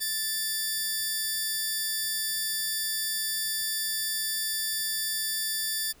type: tone pair together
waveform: 10% pulse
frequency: 1760 / 4701 Hz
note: A6 / D8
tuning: 0 / +1 cents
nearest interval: octave + perfect fourth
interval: 1701 cents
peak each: -23 dBFS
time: 0-5.93 s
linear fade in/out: 20 ms
effects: pink hiss -58 dBFS RMS until 6 s